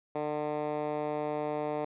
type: tone with band-pass filter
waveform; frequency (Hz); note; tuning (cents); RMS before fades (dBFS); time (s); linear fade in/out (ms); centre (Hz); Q
10% pulse; 150; D3; +37; -33; 0.15-1.85; 5; 570; 1
effects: resampled to 8000 Hz